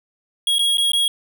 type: tone with dropouts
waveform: square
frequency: 3302 Hz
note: G#7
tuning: 11 cents flat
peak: -16 dBFS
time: 0.47-1.08 s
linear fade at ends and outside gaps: 2 ms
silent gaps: 0.584-0.592 / 0.772-0.781 / 0.919-0.933 s
effects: none